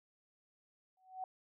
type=tone with exponential growth; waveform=sine; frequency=750 Hz; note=F#5; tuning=23 cents sharp; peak=-36 dBFS; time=0.97-1.24 s; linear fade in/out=2 ms; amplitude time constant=58 ms; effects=none